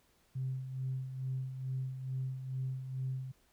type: tone with tremolo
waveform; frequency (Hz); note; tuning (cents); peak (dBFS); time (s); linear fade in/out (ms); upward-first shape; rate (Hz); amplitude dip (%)
sine; 130.81; C3; 0; -32; 0.35-3.32; 10; sine; 2.3; 60
effects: tanh soft clip ceiling -28 dBFS + pink hiss -70 dBFS RMS until 3.52 s